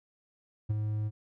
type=tone with ADSR envelope; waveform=triangle; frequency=106.7 Hz; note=G#2; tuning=47 cents sharp; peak=-22 dBFS; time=0.69-1.11 s; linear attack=16 ms; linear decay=20 ms; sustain=-5 dB; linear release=41 ms; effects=none